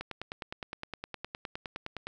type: click train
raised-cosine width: 0.3 ms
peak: -21 dBFS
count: 21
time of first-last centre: 0.01-2.07 s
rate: 9.71 Hz
effects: none